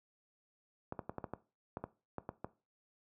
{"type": "clicks", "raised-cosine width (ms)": 1, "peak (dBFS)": -25, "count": 11, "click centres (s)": [0.924, 0.992, 1.095, 1.183, 1.242, 1.336, 1.771, 1.84, 2.183, 2.291, 2.445], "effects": ["noise-tail reverb RT60 0.3 s tail -17 dB re dry", "high-pass 80 Hz 12 dB/octave"]}